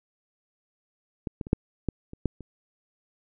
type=clicks; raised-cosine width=3 ms; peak=-17 / -19 / -25 / -6 / -13 / -27 / -11 / -28 dBFS; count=8; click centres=1.272 / 1.412 / 1.469 / 1.531 / 1.887 / 2.134 / 2.257 / 2.407 s; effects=none